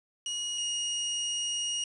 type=tone pair in turn; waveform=25% pulse; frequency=2893 / 2871 Hz; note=F#7 / F7; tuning=-40 / +47 cents; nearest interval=unison; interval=13 cents; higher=first; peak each=-28 / -26 dBFS; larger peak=second; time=0.26-0.58 / 0.58-1.84 s; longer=second; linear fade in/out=2 ms; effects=resampled to 22050 Hz + 9-bit